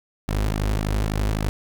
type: tone with flanger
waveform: sawtooth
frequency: 51.91 Hz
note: G#1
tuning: in tune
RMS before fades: -23 dBFS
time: 0.28-1.49 s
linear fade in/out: 0 ms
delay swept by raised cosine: 1.9 to 6.9 ms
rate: 3.6 Hz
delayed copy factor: -0.7
effects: none